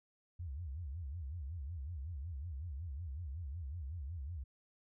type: tone with vibrato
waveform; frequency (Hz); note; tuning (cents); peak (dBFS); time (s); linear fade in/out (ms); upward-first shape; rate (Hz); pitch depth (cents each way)
sine; 76.5; D#2; -29; -40; 0.39-4.44; 10; sine; 5.4; 280
effects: none